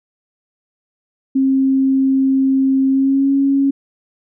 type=tone with pitch glide; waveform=sine; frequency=267.4 to 275.4 Hz; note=C4 to C#4; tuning=+38 to -11 cents; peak=-11 dBFS; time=1.35-3.71 s; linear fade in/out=10 ms; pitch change=+51 cents; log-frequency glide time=2.89-3.32 s; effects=none